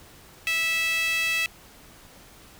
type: tone with high-pass filter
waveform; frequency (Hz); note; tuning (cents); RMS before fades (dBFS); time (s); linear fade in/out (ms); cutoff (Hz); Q
sawtooth; 655; E5; -11; -25; 0.47-1.46; 0; 2400; 7.9
effects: pink hiss -50 dBFS RMS until 2.59 s

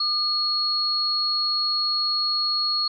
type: tone pair together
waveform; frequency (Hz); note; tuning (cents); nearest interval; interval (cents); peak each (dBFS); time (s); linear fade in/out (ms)
sine; 1214 / 4323; D#6 / C#8; -43 / -44; octave + minor seventh; 2199; -30 / -21; 0-2.88; 5
effects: none

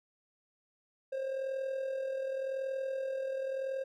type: tone with amplitude modulation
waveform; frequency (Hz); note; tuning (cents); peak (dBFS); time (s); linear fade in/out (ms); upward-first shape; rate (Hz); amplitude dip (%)
triangle; 533; C5; +32; -29; 1.12-3.84; 10; sine; 40.9; 50
effects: none

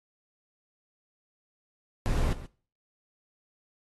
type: noise with echo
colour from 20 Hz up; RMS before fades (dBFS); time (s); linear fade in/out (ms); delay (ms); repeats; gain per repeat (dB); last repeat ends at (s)
brown; -26; 2.06-2.33; 0; 130; 1; -15; 2.46
effects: noise-tail reverb RT60 0.4 s tail -19 dB re dry + AAC 32 kbps

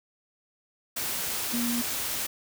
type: tone in noise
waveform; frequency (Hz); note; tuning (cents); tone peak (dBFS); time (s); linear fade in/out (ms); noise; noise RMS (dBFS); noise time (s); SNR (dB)
sine; 238.2; A#3; +38; -27; 1.53-1.82; 10; white; -31; 0.96-2.27; +1
effects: none

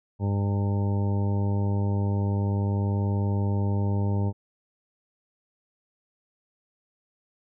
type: harmonic tone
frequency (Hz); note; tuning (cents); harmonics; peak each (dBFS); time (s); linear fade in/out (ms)
100.4; G2; +42; 1 / 2 / 3 / 4 / 5 / 6 / 8 / 9; -23 / -30 / -37 / -37 / -41 / -42 / -43 / -41; 0.19-4.33; 50
effects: none

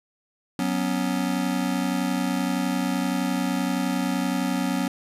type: chord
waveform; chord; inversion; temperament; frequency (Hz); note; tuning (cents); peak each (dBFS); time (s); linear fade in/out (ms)
square; F# suspended fourth; none; just; 185 / 246.7 / 277.5; F#3 / B3 / C#4; 0 / -2 / +2; -28; 0.59-4.88; 2
effects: resampled to 32000 Hz + 10-bit

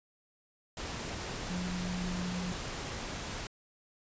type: tone in noise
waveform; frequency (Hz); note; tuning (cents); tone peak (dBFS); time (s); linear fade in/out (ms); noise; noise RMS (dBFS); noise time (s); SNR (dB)
sine; 180; F#3; -47; -34; 1.5-2.52; 2; pink; -39; 0.77-3.47; +2
effects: resampled to 16000 Hz

